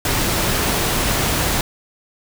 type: noise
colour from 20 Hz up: pink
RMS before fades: -19 dBFS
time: 0.05-1.61 s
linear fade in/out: 2 ms
effects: none